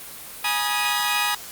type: chord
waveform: 15% pulse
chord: G# minor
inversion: none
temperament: equal with one note detuned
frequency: 830.6 / 966.3 / 1244.5 Hz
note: G#5 / B5 / D#6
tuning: 0 / -38 / 0 cents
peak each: -19 dBFS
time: 0.44-1.35 s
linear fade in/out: 5 ms
effects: white hiss -38 dBFS RMS until 1.51 s + Opus 32 kbps